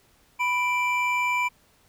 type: tone pair together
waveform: triangle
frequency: 990 / 2348 Hz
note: B5 / D7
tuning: +4 / -1 cents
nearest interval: octave + minor third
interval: 1495 cents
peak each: -23 dBFS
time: 0.39-1.49 s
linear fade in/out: 20 ms
effects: pink hiss -61 dBFS RMS until 1.88 s